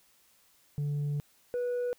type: tone pair in turn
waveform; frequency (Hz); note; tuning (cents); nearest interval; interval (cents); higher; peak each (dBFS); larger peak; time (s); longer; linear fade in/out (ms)
sine; 145.5 / 489.4; D3 / B4; -16 / -16; octave + major sixth; 2100; second; -26; neither; 0.78-1.2 / 1.54-1.93; first; 0
effects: tanh soft clip ceiling -28 dBFS + white hiss -65 dBFS RMS until 1.98 s